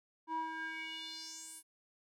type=tone with band-pass filter sweep; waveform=square; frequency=321.5 Hz; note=E4; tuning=43 cents flat; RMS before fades=-43 dBFS; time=0.27-1.63 s; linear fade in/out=50 ms; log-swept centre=790 to 11000 Hz; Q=4.3; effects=none